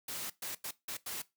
white noise bursts at uneven times, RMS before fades -40 dBFS, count 5, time 0.08-0.3 / 0.42-0.55 / 0.64-0.71 / 0.88-0.97 / 1.06-1.22 s, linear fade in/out 5 ms, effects noise-tail reverb RT60 0.2 s tail -18 dB re dry + high-pass 100 Hz 12 dB/octave

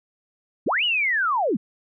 sine linear two-way sweep, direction up then down, 110 to 3001 to 165.6 Hz, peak -19 dBFS, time 0.66-1.57 s, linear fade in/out 10 ms, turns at 0.84 s, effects none

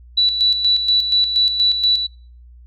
sine tone with tremolo, 3949 Hz, B7, 1 cent flat, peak -11 dBFS, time 0.17-2.07 s, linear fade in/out 10 ms, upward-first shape square, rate 4.2 Hz, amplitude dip 55%, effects noise-tail reverb RT60 0.4 s tail -23 dB re dry + added 60 Hz sine -40 dBFS peak until 2.66 s

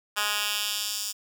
10% pulse tone with high-pass filter sweep, 207.7 Hz, G#3, in tune, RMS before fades -29 dBFS, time 0.16-1.13 s, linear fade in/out 20 ms, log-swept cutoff 1600 to 5900 Hz, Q 1.2, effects none

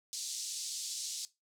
white band-pass noise, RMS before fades -40 dBFS, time 0.13-1.25 s, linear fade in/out 0 ms, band 4000 to 8000 Hz, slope 24 dB/octave, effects noise-tail reverb RT60 0.2 s tail -17 dB re dry

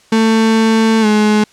35% pulse tone with pitch glide, 222.8 to 211.9 Hz, A3 to G#3, +22 to +35 cents, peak -7 dBFS, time 0.12-1.44 s, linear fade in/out 5 ms, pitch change -87 cents, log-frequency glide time 1.01-1.06 s, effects white hiss -48 dBFS RMS until 1.52 s + low-pass 7000 Hz 12 dB/octave

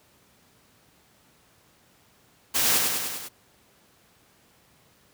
white noise with echo, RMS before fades -23 dBFS, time 2.54-2.79 s, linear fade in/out 20 ms, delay 100 ms, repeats 5, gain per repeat -3 dB, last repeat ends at 3.29 s, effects pink hiss -60 dBFS RMS until 5.13 s + high-pass 80 Hz 12 dB/octave

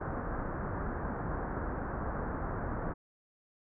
pink low-pass noise, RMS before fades -36 dBFS, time 0-2.94 s, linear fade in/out 20 ms, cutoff 1600 Hz, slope 48 dB/octave, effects none

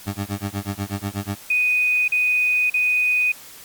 20% pulse tone with tremolo, 100.1 Hz, G2, 37 cents sharp, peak -17 dBFS, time 0.06-1.36 s, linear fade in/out 20 ms, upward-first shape sine, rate 8.2 Hz, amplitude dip 100%
sine tone bursts, 2489 Hz, D#7, in tune, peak -16 dBFS, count 3, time 1.5-3.32 s, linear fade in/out 5 ms, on 580 ms, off 40 ms
effects white hiss -42 dBFS RMS until 3.64 s + Opus 48 kbps

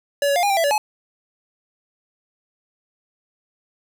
square tone with pitch steps, 569 / 563 / 704 / 813 / 785 / 664 / 572 / 851 Hz, C#5 / C#5 / F5 / G#5 / G5 / E5 / D5 / G#5, +45 / +27 / +14 / -37 / +2 / +12 / -46 / +42 cents, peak -17 dBFS, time 0.22-0.78 s, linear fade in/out 2 ms, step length 70 ms, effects none

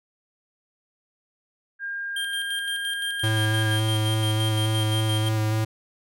sine tone with pitch glide, 1609 to 1620.2 Hz, G6 to G#6, +45 to -43 cents, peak -28 dBFS, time 1.79-3.8 s, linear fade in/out 50 ms, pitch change +12 cents, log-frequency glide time 2.25-3.11 s
square tone with tremolo, 3184 Hz, G7, 26 cents sharp, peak -28 dBFS, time 2.16-5.29 s, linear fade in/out 5 ms, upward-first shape square, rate 5.8 Hz, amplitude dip 50%
square tone with vibrato, 109 Hz, A2, 16 cents flat, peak -22 dBFS, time 3.23-5.65 s, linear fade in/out 10 ms, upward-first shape square, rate 3.5 Hz, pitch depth 12 cents each way
effects none

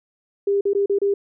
sine tone with dropouts, 400.3 Hz, G4, 36 cents sharp, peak -16 dBFS, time 0.47-1.14 s, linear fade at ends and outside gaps 5 ms, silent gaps 0.61-0.653 / 0.734-0.749 / 0.86-0.896 / 0.987-1.016 s, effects none

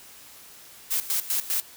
blue noise with tremolo, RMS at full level -25 dBFS, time 0.9-1.62 s, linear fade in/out 20 ms, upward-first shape square, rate 5 Hz, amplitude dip 80%, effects white hiss -48 dBFS RMS until 1.76 s

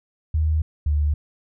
sine tone pair in turn, 78 / 74.14 Hz, D#2 / D2, +5 / +17 cents, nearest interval minor second, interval 88 cents, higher first, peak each -17 dBFS, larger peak neither, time 0.34-0.62 / 0.86-1.14 s, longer neither, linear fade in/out 5 ms, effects none

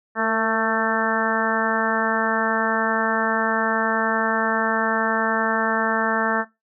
harmonic tone with a mistuned harmonic, 222.4 Hz, A3, 19 cents sharp, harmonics 1 / 2 / 3 / 4 / 5 / 6 / 7 / 8, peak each -27 / -27 / -27 / -27 / -27 / -27 / -27 / -27 dBFS, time 0.15-6.45 s, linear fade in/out 50 ms, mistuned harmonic 2, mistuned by +28 cents, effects noise-tail reverb RT60 0.2 s tail -19 dB re dry

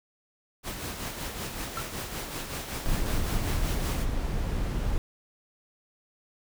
pink noise with tremolo, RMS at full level -34 dBFS, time 0.63-4.06 s, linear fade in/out 50 ms, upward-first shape sine, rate 5.3 Hz, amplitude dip 45%
triangle tone with exponential decay, 1344 Hz, E6, 33 cents sharp, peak -26 dBFS, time 1.77-1.85 s, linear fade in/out 5 ms, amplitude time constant 17 ms
brown noise, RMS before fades -28 dBFS, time 2.86-4.98 s, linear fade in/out 0 ms
effects none

